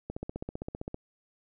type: click train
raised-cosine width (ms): 2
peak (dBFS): -22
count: 14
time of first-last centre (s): 0.1-0.944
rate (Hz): 15.4
effects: none